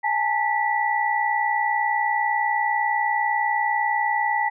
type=tone cluster; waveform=sine; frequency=830 / 890 / 1958 Hz; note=G#5 / A5 / B6; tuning=-1 / +20 / -15 cents; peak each=-24 dBFS; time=0.03-4.5 s; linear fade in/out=20 ms; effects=none